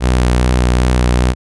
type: tone with vibrato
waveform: sawtooth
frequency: 61.74 Hz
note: B1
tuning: in tune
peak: -6 dBFS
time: 0-1.35 s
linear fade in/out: 50 ms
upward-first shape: sine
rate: 2.5 Hz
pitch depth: 22 cents each way
effects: resampled to 24000 Hz